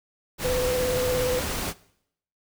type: noise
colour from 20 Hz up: pink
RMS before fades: -29 dBFS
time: 0.38-1.74 s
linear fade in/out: 50 ms
type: tone with vibrato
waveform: sine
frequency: 502 Hz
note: B4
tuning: 28 cents sharp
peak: -23 dBFS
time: 0.44-1.4 s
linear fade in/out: 10 ms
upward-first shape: square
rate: 17 Hz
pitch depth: 19 cents each way
effects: noise-tail reverb RT60 0.7 s tail -20 dB re dry